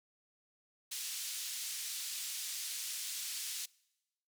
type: band-pass noise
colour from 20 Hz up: white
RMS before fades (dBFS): -41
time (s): 0.91-3.66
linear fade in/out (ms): 10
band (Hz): 3100 to 9400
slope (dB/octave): 12
effects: noise-tail reverb RT60 1.0 s tail -25 dB re dry